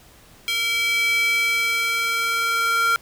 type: tone with high-pass filter sweep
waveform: square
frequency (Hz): 460.2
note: A#4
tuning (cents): -22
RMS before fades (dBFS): -21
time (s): 0.48-2.96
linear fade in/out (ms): 0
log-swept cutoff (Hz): 2700 to 1500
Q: 4.5
effects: pink hiss -50 dBFS RMS until 3.01 s